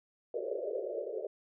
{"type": "band-pass noise", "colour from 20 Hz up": "white", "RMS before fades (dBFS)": -37, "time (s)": [0.34, 1.27], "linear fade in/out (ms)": 5, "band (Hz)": [370, 610], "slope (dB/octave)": 96, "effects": []}